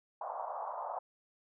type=band-pass noise; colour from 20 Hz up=pink; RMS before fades=-40 dBFS; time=0.21-0.99 s; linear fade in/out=5 ms; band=610 to 1100 Hz; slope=48 dB/octave; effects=none